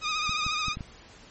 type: tone with vibrato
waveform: 15% pulse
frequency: 1240 Hz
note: D#6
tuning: 6 cents flat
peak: -20 dBFS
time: 0.01-0.76 s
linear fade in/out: 50 ms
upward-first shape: sine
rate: 14 Hz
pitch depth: 50 cents each way
type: clicks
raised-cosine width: 5 ms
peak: -23 dBFS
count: 5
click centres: 0.294 / 0.465 / 0.683 / 0.771 / 0.808 s
effects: pink hiss -51 dBFS RMS until 1.3 s + MP3 32 kbps